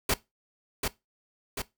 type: noise with echo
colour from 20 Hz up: pink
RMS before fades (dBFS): -25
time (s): 0.09-0.14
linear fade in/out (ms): 5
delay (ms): 740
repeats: 2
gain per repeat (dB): -4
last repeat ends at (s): 1.62
effects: noise-tail reverb RT60 0.2 s tail -19 dB re dry